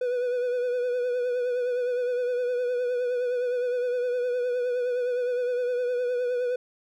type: tone with vibrato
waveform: triangle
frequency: 493.4 Hz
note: B4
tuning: 2 cents flat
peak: -22 dBFS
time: 0.01-6.56 s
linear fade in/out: 5 ms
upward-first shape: triangle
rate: 9.7 Hz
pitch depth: 46 cents each way
effects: none